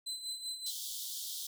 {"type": "tone with tremolo", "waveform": "30% pulse", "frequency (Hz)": 4041, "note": "B7", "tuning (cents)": 39, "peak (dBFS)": -33, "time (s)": [0.06, 0.71], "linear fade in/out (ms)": 10, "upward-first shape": "sine", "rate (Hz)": 5.2, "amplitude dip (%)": 65}
{"type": "high-pass noise", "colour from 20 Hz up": "pink", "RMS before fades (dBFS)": -41, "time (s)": [0.66, 1.47], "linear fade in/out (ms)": 5, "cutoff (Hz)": 3200, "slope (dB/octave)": 96}
{"effects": []}